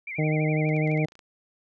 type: tone with vibrato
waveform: sine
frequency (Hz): 2217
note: C#7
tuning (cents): 0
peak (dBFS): -32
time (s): 0.07-1.05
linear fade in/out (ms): 5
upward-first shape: sine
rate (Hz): 12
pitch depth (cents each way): 140
type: harmonic tone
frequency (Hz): 154.3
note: D#3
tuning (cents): -14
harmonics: 1 / 2 / 3 / 4 / 5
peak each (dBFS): -23 / -29 / -31 / -32 / -38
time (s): 0.18-1.06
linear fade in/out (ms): 10
type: clicks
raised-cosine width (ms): 0.2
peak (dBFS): -33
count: 10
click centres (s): 0.691 / 0.765 / 0.875 / 0.915 / 0.975 / 1.048 / 1.085 / 1.121 / 1.154 / 1.192
effects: none

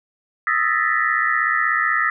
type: tone cluster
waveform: sine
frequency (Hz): 1250 / 1326 / 1746 / 1843 / 1968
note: D#6 / E6 / A6 / A#6 / B6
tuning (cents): +8 / +10 / -14 / -20 / -7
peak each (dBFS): -23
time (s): 0.47-2.1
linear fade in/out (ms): 2
effects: none

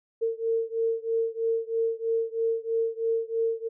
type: beating tone pair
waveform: sine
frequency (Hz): 453.4 / 456.5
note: A#4 / A#4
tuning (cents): -48 / -36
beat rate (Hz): 3.1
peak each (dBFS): -27 / -28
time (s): 0.21-3.69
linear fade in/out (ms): 20
effects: none

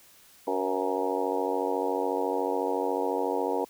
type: harmonic tone with a mistuned harmonic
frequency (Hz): 94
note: F#2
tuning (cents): +28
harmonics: 3 / 4 / 5 / 6 / 7 / 8 / 9 / 10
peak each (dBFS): -34 / -33 / -30 / -36 / -36 / -38 / -34 / -35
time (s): 0.47-3.65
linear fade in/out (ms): 5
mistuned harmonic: 6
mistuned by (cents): -55
effects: white hiss -56 dBFS RMS until 3.69 s

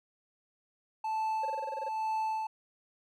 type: tone with tremolo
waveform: triangle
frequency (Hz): 877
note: A5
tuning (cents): -6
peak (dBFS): -27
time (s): 1.04-2.47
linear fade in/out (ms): 5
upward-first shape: sine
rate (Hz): 1.1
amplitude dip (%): 55
type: tone bursts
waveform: triangle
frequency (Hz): 543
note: C#5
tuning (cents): -36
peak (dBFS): -33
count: 10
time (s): 1.43-1.886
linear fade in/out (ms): 5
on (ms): 24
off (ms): 24
effects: none

